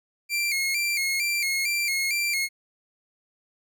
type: tone with vibrato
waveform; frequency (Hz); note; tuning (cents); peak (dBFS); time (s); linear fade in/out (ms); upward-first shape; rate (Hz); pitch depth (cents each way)
sawtooth; 2258; C#7; +31; -20; 0.29-2.49; 50; square; 2.2; 75
effects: none